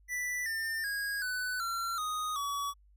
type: tone with pitch steps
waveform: square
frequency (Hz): 1975.5 / 1801.1 / 1642.1 / 1497.1 / 1365 / 1244.5 / 1134.6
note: B6 / A6 / G#6 / F#6 / F6 / D#6 / C#6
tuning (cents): 0 / +40 / -20 / +20 / -40 / 0 / +40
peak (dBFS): -33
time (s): 0.08-2.74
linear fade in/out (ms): 50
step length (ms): 380
effects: added 50 Hz sine -59 dBFS peak until 2.96 s